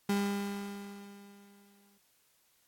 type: tone with exponential decay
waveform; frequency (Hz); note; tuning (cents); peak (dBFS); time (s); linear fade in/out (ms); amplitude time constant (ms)
35% pulse; 200.9; G3; +43; -25; 0.09-1.98; 5; 410
effects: white hiss -70 dBFS RMS until 2.67 s + AAC 64 kbps